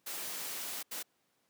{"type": "noise bursts at uneven times", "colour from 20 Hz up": "white", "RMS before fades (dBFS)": -40, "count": 2, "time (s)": [[0.06, 0.83], [0.91, 1.03]], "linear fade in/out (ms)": 10, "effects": ["pink hiss -75 dBFS RMS until 1.49 s", "high-pass 200 Hz 12 dB/octave"]}